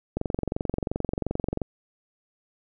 click train, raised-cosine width 2 ms, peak -13 dBFS, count 34, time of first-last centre 0.17-1.617 s, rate 22.8 Hz, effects none

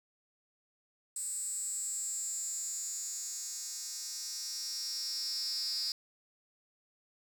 10% pulse tone with high-pass filter sweep, 310 Hz, D#4, 6 cents flat, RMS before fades -38 dBFS, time 1.16-5.92 s, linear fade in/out 2 ms, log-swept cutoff 8200 to 5000 Hz, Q 9.8, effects none

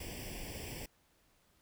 pink noise with comb filter, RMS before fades -44 dBFS, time 0-0.86 s, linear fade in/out 5 ms, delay 0.38 ms, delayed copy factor +0.9, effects pink hiss -71 dBFS RMS until 1.61 s

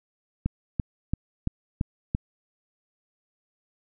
click train, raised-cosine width 5 ms, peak -12 dBFS, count 6, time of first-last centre 0.46-2.149 s, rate 2.96 Hz, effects none

